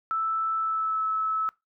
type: tone with pitch glide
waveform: sine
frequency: 1318.5 to 1301.1 Hz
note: E6 to E6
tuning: 0 to -23 cents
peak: -24 dBFS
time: 0.11-1.49 s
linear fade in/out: 0 ms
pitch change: -23 cents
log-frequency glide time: 0.57-1.04 s
effects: noise-tail reverb RT60 0.2 s tail -22 dB re dry